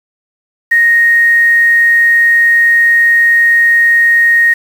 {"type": "tone with quantisation", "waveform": "sine", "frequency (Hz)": 1864.7, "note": "A#6", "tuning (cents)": 0, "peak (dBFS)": -5, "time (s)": [0.71, 4.54], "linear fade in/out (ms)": 10, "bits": 5, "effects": []}